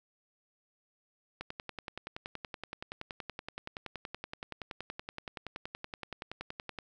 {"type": "click train", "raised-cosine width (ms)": 0.3, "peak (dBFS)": -23, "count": 58, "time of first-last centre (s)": [1.41, 6.787], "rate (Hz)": 10.6, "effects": []}